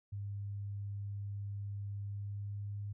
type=tone with pitch glide; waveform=sine; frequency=100.9 to 102.01 Hz; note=G#2 to G#2; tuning=-49 to -31 cents; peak=-38 dBFS; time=0.12-2.93 s; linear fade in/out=10 ms; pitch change=+18 cents; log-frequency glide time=2-2.8 s; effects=none